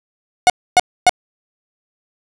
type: tone bursts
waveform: 45% pulse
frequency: 728 Hz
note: F#5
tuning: 28 cents flat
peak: -6 dBFS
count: 3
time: 0.47-1.094 s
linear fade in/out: 0 ms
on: 28 ms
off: 270 ms
effects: resampled to 24000 Hz + 7-bit